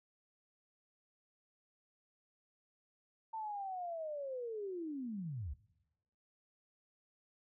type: linear sweep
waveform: sine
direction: down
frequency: 901 to 59.3 Hz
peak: -39 dBFS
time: 3.33-5.54 s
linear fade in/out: 10 ms
effects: noise-tail reverb RT60 1.0 s tail -22 dB re dry